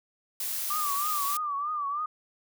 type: noise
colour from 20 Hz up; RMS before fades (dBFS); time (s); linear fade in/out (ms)
blue; -32; 0.4-1.37; 2
type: tone with vibrato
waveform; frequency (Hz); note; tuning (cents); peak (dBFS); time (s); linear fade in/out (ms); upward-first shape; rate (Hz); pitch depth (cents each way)
sine; 1174.7; D6; 0; -28; 0.7-2.06; 5; triangle; 3.2; 110
effects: none